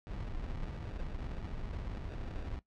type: noise with sample-and-hold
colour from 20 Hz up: brown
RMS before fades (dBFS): -40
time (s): 0.07-2.59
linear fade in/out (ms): 0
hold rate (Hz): 1050
effects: noise-tail reverb RT60 0.1 s tail -17 dB re dry + low-pass 4000 Hz 12 dB/octave